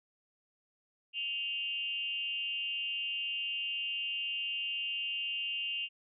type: tone with frequency modulation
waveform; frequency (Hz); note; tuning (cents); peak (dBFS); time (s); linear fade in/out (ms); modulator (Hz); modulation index
sine; 2794; F7; 0; -33; 1.13-5.89; 50; 260; 0.65
effects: none